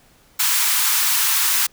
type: high-pass noise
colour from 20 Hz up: white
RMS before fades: -18 dBFS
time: 0.39-1.67 s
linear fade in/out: 10 ms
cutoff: 880 Hz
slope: 48 dB/octave
effects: pink hiss -54 dBFS RMS until 1.72 s